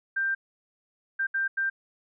sine tone bursts at uneven times, 1575 Hz, G6, 8 cents sharp, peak -24 dBFS, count 4, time 0.16-0.35 / 1.19-1.27 / 1.34-1.48 / 1.57-1.7 s, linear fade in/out 10 ms, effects none

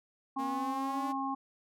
harmonic tone, 270 Hz, C#4, 45 cents flat, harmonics 1 / 3 / 4, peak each -36 / -36 / -36 dBFS, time 0.36-1.35 s, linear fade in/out 10 ms
sawtooth linear sweep, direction up, 233.1 to 293.7 Hz, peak -37 dBFS, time 0.38-1.13 s, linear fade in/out 20 ms
effects none

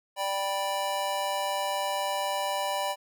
square chord, G major, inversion second, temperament just, 588 / 784 / 980 Hz, D5 / G5 / B5, +2 / 0 / -14 cents, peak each -33 dBFS, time 0.16-2.96 s, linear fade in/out 50 ms, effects none

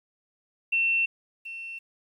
sine tone with echo, 2700 Hz, E7, 41 cents sharp, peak -21 dBFS, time 0.72-1.06 s, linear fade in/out 10 ms, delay 730 ms, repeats 1, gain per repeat -14 dB, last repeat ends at 1.79 s, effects 10-bit

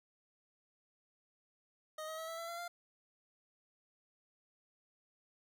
25% pulse tone with pitch steps, 622.3 / 633.9 / 645.7 / 657.8 / 670.1 / 682.6 / 695.3 Hz, D#5 / D#5 / E5 / E5 / E5 / F5 / F5, 0 / +32 / -36 / -4 / +28 / -40 / -8 cents, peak -38 dBFS, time 1.98-2.68 s, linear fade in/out 5 ms, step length 100 ms, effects none

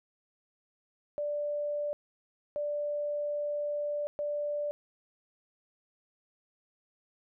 sine tone bursts at uneven times, 587.3 Hz, D5, in tune, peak -30 dBFS, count 3, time 1.18-1.93 / 2.56-4.07 / 4.19-4.71 s, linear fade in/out 0 ms, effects none

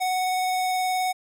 square tone with vibrato, 740 Hz, F#5, in tune, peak -23 dBFS, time 0-1.13 s, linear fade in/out 20 ms, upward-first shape square, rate 19 Hz, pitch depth 8 cents each way, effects none

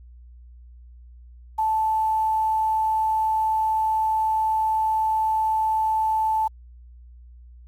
sine tone with quantisation, 876 Hz, A5, 8 cents flat, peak -19 dBFS, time 1.58-6.48 s, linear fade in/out 10 ms, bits 8, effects added 60 Hz sine -43 dBFS peak until 7.67 s + AAC 48 kbps

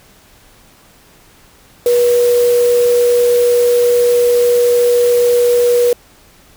sine tone in noise, 483.4 Hz, B4, 37 cents flat, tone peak -8 dBFS, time 1.86-5.93 s, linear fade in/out 2 ms, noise white, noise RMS -26 dBFS, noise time 1.86-5.93 s, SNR +15 dB, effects pink hiss -46 dBFS RMS until 6.56 s

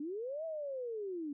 sine linear two-way sweep, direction up then down, 277.2 to 659.3 to 277.2 Hz, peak -37 dBFS, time 0-1.33 s, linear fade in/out 5 ms, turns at 0.45 s, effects none

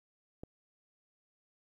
click, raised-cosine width 2 ms, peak -30 dBFS, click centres 0.435 s, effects 11-bit

